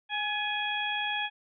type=harmonic tone with a mistuned harmonic; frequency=830.6 Hz; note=G#5; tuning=in tune; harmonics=1 / 2 / 3 / 4; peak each=-34 / -34 / -34 / -34 dBFS; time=0.09-1.3 s; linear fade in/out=50 ms; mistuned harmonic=2; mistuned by=+37 cents; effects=none